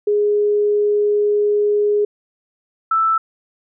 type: tone pair in turn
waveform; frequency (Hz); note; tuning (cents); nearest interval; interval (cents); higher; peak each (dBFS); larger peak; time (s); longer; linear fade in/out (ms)
sine; 414.9 / 1321.8; G#4 / E6; -2 / +4; octave + minor sixth; 2006; second; -13; neither; 0.07-2.05 / 2.91-3.18; first; 5
effects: none